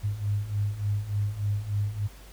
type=beating tone pair; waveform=sine; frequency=100.5 / 103.9 Hz; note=G2 / G#2; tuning=+44 / +1 cents; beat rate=3.4 Hz; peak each=-31 / -27 dBFS; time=0.03-2.08 s; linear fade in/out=20 ms; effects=added 50 Hz sine -46 dBFS peak until 2.32 s + pink hiss -52 dBFS RMS until 2.32 s